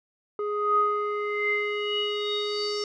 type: tone with low-pass filter sweep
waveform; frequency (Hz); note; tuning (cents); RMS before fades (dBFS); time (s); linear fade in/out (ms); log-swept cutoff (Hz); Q
square; 415.9; G#4; +2; -27; 0.39-2.84; 2; 960 to 5300; 9.8
effects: none